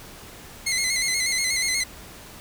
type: tone with vibrato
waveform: 15% pulse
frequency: 2093 Hz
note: C7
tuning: in tune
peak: -15 dBFS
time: 0.66-1.84 s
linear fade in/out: 10 ms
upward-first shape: square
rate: 8.3 Hz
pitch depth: 49 cents each way
effects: pink hiss -43 dBFS RMS until 2.4 s